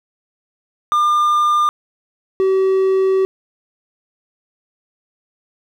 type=tone pair in turn; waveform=triangle; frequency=1202 / 381.7 Hz; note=D6 / G4; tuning=+40 / -46 cents; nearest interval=octave + minor sixth; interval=1986 cents; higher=first; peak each=-10 / -10 dBFS; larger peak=neither; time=0.92-1.69 / 2.4-3.25 s; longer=second; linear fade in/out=0 ms; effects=none